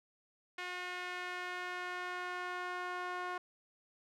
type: tone with band-pass filter sweep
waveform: sawtooth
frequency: 360.1 Hz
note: F#4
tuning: 47 cents flat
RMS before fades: -41 dBFS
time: 0.58-3.38 s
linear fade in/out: 5 ms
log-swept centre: 2100 to 1200 Hz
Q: 1.5
effects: none